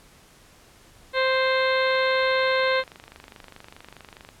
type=harmonic tone; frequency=523.3 Hz; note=C5; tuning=in tune; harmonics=1 / 2 / 3 / 4 / 5 / 6 / 7 / 8; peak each=-22 / -27 / -27 / -28 / -35 / -38 / -33 / -34 dBFS; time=1.13-2.84 s; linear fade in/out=50 ms
type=click train; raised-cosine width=0.3 ms; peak=-26 dBFS; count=61; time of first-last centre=1.87-4.289 s; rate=24.8 Hz
effects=pink hiss -53 dBFS RMS until 4.4 s + low-pass 12000 Hz 12 dB/octave